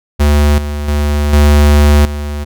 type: tone with level steps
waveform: square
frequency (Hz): 73.42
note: D2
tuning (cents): 0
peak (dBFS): -7 / -17 / -11 / -5 / -18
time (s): 0.19-2.45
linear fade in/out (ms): 20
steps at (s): 0.58 / 0.88 / 1.33 / 2.05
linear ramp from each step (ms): 2
effects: none